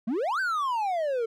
triangle exponential two-way sweep, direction up then down, 204.4 to 1584 to 441 Hz, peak -23 dBFS, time 0.07-1.26 s, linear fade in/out 10 ms, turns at 0.4 s, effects none

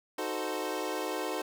25% pulse chord, D# diminished seventh, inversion none, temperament equal with one note detuned, 311.1 / 370 / 440 / 519.9 Hz, D#4 / F#4 / A4 / C5, 0 / 0 / 0 / -11 cents, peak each -34 dBFS, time 0.18-1.42 s, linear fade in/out 5 ms, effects none

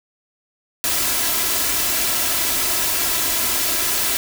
white noise with comb filter, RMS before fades -20 dBFS, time 0.84-4.17 s, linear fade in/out 0 ms, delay 3 ms, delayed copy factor +0.55, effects none

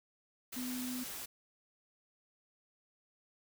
sine tone in noise, 251.4 Hz, B3, 31 cents sharp, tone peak -38 dBFS, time 0.56-1.04 s, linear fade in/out 10 ms, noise white, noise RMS -44 dBFS, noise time 0.52-1.26 s, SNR +3 dB, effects none

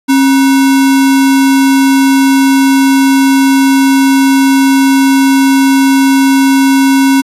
sine tone with sample-and-hold, 270 Hz, C#4, 45 cents flat, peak -4 dBFS, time 0.08-7.22 s, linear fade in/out 20 ms, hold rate 1225 Hz, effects resampled to 32000 Hz

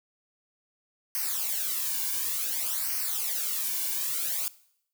blue noise with flanger, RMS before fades -30 dBFS, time 1.15-4.48 s, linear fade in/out 0 ms, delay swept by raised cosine 0.27 to 1.57 ms, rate 0.56 Hz, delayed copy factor -0.85, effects noise-tail reverb RT60 0.7 s tail -20 dB re dry

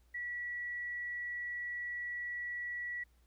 sine tone, 1940 Hz, B6, 31 cents flat, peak -37 dBFS, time 0.14-3.04 s, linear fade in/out 10 ms, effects added 60 Hz sine -65 dBFS peak until 3.26 s + pink hiss -75 dBFS RMS until 3.26 s

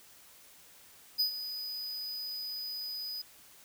square tone with ADSR envelope, 4978 Hz, D#8, in tune, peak -25 dBFS, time 1.18-3.22 s, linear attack 23 ms, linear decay 100 ms, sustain -12 dB, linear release 8 ms, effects white hiss -57 dBFS RMS until 3.64 s

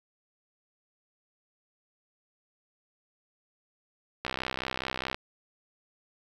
click train, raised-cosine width 0.3 ms, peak -15 dBFS, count 59, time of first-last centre 4.25-5.145 s, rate 64.8 Hz, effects 8-bit

